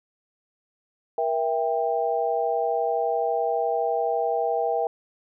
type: chord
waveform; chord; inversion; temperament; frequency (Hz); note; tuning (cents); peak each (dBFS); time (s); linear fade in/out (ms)
sine; E diminished; second; just; 474.7 / 659.3 / 791.1; Bb4 / E5 / G5; +31 / 0 / +16; -26; 1.18-4.87; 2
effects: none